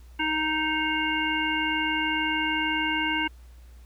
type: harmonic tone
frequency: 311.1 Hz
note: D#4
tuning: in tune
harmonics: 1 / 3 / 5 / 7 / 9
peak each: -30 / -30 / -30 / -30 / -30 dBFS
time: 0.19-3.28 s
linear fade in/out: 10 ms
effects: added 60 Hz sine -45 dBFS peak until 3.85 s + pink hiss -61 dBFS RMS until 3.85 s